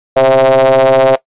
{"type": "ring-modulated tone", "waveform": "square", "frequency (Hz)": 65.41, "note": "C2", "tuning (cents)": 0, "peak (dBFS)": -3, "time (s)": [0.16, 1.16], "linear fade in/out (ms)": 10, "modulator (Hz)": 596, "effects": ["noise-tail reverb RT60 0.1 s tail -18 dB re dry", "resampled to 8000 Hz"]}